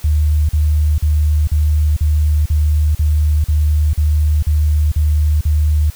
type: tone bursts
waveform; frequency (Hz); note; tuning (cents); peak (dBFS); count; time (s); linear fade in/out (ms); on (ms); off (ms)
sine; 75.7; D#2; -47; -10; 12; 0.04-5.902; 5; 450; 42
effects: white hiss -40 dBFS RMS until 5.95 s